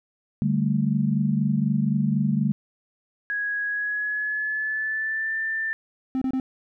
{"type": "chord", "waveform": "sine", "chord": "D suspended fourth", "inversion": "none", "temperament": "equal", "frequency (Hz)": [146.83, 196, 220], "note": ["D3", "G3", "A3"], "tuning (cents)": [0, 0, 0], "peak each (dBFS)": -24, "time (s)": [0.42, 2.52], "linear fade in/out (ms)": 0}
{"type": "tone with pitch glide", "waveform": "sine", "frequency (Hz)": [1661.2, 1780.4], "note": ["G#6", "A6"], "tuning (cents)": [0, 20], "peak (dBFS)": -24, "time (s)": [3.3, 5.73], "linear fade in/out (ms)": 0, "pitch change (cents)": 120, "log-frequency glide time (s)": [3.66, 5.36]}
{"type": "tone bursts", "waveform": "triangle", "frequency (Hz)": 261.6, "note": "C4", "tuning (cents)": 0, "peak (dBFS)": -20, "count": 3, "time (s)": [6.15, 6.399], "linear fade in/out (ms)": 0, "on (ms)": 65, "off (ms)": 27}
{"effects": []}